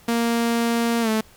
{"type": "tone with pitch glide", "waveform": "sawtooth", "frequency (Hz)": [233.1, 218.7], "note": ["A#3", "A3"], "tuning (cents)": [0, -10], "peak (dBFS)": -15, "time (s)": [0.08, 1.21], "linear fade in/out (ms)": 5, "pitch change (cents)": -110, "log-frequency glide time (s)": [1.01, 1.09], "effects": ["pink hiss -51 dBFS RMS until 1.36 s"]}